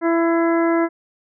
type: harmonic tone with a mistuned harmonic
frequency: 333.7 Hz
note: E4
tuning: 21 cents sharp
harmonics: 1 / 2 / 3 / 4 / 5 / 6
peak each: -16 / -22 / -26 / -28 / -30 / -32 dBFS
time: 0.01-0.89 s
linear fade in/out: 50 ms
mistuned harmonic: 6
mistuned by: +31 cents
effects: none